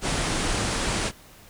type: low-pass noise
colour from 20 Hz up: pink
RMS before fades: -26 dBFS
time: 0.01-1.12 s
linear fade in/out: 50 ms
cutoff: 10000 Hz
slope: 96 dB/octave
effects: pink hiss -50 dBFS RMS until 1.49 s